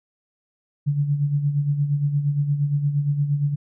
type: tone with tremolo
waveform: sine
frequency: 144.3 Hz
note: D3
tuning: 30 cents flat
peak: -16 dBFS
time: 0.86-3.56 s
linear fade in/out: 20 ms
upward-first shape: sine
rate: 8.6 Hz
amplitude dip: 60%
effects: none